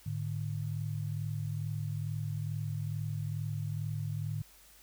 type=tone pair together; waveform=sine; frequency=106.5 / 148.8 Hz; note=G#2 / D3; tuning=+44 / +23 cents; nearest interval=tritone; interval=579 cents; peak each=-35 / -36 dBFS; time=0.06-4.42 s; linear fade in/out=5 ms; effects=added 50 Hz sine -64 dBFS peak until 4.82 s + white hiss -59 dBFS RMS until 4.82 s